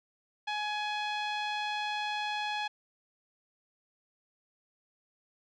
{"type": "tone with low-pass filter", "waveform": "sawtooth", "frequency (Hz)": 840, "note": "G#5", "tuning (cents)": 19, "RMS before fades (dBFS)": -34, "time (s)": [0.47, 2.68], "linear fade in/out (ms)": 10, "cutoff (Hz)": 3500, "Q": 2, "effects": []}